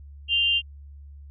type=tone pair together; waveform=sine; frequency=2794 / 3145 Hz; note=F7 / G7; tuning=0 / +5 cents; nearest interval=major second; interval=205 cents; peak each=-20 / -25 dBFS; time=0.28-0.62 s; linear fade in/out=50 ms; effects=added 71 Hz sine -41 dBFS peak until 1.3 s